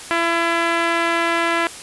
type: tone with low-pass filter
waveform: 5% pulse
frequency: 336.2 Hz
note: E4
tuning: 34 cents sharp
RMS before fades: -19 dBFS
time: 0.11-1.67 s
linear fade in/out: 0 ms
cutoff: 2000 Hz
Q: 0.91
effects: white hiss -35 dBFS RMS until 1.82 s + resampled to 24000 Hz